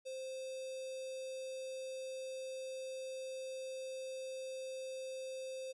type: tone with notch filter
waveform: square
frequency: 523.3 Hz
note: C5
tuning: in tune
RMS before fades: -44 dBFS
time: 0.05-5.73 s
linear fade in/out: 20 ms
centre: 1600 Hz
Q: 1.1
effects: resampled to 24000 Hz